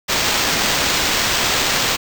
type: noise with sample-and-hold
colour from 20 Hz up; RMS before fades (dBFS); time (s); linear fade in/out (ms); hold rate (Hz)
blue; -18; 0.08-1.97; 20; 11025
effects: none